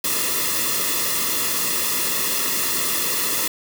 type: noise with comb filter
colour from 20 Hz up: white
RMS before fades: -22 dBFS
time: 0.04-3.48 s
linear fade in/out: 5 ms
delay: 1.3 ms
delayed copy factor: -0.8
effects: none